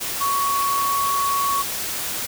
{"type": "tone in noise", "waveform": "sine", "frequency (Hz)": 1116, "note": "C#6", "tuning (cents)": 11, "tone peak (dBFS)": -19, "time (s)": [0.2, 1.63], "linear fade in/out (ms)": 20, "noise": "white", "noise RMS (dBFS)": -27, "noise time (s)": [0, 2.27], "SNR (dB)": 5, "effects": []}